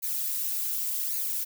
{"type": "noise with flanger", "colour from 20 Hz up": "violet", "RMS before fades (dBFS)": -30, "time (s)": [0.02, 1.45], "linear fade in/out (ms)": 20, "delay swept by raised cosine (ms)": [0.45, 4.95], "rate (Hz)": 0.88, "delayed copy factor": 0.85, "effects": []}